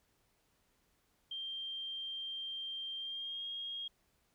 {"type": "tone with pitch glide", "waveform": "sine", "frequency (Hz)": [3170, 3257], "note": ["G7", "G#7"], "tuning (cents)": [19, -34], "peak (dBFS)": -39, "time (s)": [1.31, 3.88], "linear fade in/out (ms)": 5, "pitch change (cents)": 47, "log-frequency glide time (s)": [2.98, 3.46], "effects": ["pink hiss -75 dBFS RMS until 4.34 s"]}